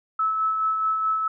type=tone with tremolo; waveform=sine; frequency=1302 Hz; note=E6; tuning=22 cents flat; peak=-19 dBFS; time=0.19-1.28 s; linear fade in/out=5 ms; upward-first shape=sine; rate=4.7 Hz; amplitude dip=35%; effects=none